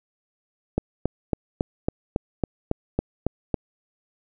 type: click train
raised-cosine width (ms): 2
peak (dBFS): -8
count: 11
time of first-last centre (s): 0.78-3.542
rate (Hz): 3.62
effects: none